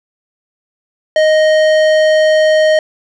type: tone with tanh clipping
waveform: sine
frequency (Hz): 622.3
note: D#5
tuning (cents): 0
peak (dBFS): -9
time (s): 1.16-2.79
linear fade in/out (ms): 2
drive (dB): 15
effects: none